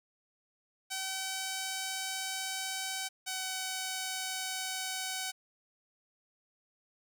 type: tone pair in turn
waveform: 5% pulse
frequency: 764 / 755.2 Hz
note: G5 / F#5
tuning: -45 / +35 cents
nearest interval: unison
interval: 20 cents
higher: first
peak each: -23 dBFS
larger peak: neither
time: 0.9-3.09 / 3.26-5.32 s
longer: first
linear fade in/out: 20 ms
effects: none